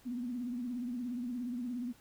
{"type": "tone with vibrato", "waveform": "sine", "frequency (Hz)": 244.3, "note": "B3", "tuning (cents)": -19, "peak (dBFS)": -35, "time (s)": [0.05, 1.93], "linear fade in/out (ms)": 20, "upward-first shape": "triangle", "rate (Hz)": 17, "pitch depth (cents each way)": 98, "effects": ["pink hiss -63 dBFS RMS until 2 s"]}